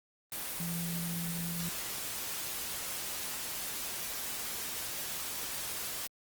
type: tone in noise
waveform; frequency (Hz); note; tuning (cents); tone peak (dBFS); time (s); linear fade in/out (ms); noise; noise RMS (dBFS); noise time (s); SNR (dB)
sine; 170; F3; -46; -35; 0.6-1.69; 2; white; -38; 0.32-6.07; 0
effects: Opus 24 kbps